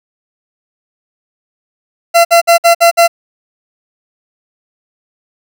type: tone bursts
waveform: 40% pulse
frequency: 680 Hz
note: F5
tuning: 46 cents flat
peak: -3 dBFS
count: 6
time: 2.14-3.08 s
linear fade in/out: 20 ms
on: 110 ms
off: 56 ms
effects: none